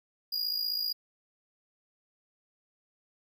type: tone with amplitude modulation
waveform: square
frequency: 4863 Hz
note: D#8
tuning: 40 cents flat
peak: -27 dBFS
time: 0.32-0.93 s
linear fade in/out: 10 ms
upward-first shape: sine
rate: 55.6 Hz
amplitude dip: 65%
effects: none